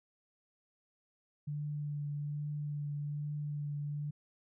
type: tone with vibrato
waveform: sine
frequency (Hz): 146.83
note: D3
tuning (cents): 0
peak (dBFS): -35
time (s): 1.47-4.11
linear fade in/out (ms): 10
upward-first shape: triangle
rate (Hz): 1.2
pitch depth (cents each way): 18
effects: none